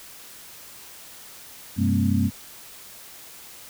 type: tone cluster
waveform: sine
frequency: 95.2 / 128.5 / 199.2 / 229.6 / 265.6 Hz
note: F#2 / C3 / G3 / A#3 / C4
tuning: +50 / -31 / +28 / -26 / +26 cents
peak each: -23 / -29 / -24 / -24 / -27 dBFS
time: 1.76-2.31 s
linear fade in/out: 50 ms
effects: white hiss -44 dBFS RMS until 3.69 s